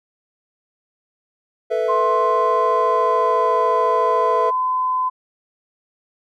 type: chord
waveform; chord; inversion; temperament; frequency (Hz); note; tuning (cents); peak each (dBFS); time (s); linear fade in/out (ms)
triangle; A suspended second; none; equal; 440 / 493.9 / 659.3; A4 / B4 / E5; 0 / 0 / 0; -20; 1.7-4.51; 20
type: tone with pitch glide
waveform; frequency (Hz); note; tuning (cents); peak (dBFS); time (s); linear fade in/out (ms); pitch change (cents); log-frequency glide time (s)
sine; 1053 to 1018.3; C6 to C6; +11 to -47; -17; 1.88-5.1; 20; -58; 2.05-3.53
effects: none